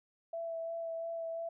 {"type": "tone with vibrato", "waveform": "sine", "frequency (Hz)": 663, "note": "E5", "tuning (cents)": 10, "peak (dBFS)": -36, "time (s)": [0.33, 1.49], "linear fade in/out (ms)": 5, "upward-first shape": "sine", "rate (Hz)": 2.9, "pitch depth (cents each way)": 14, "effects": []}